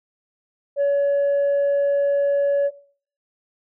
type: tone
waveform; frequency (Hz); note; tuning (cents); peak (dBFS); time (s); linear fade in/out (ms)
sine; 565; C#5; +33; -14; 0.76-2.71; 50
effects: noise-tail reverb RT60 0.5 s tail -18 dB re dry + tanh soft clip ceiling -15 dBFS